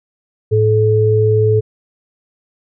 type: tone pair together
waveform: sine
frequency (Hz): 108.33 / 431.2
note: A2 / A4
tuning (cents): -26 / -35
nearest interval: 2 octaves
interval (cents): 2391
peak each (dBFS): -12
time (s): 0.51-1.61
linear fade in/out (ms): 20
effects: none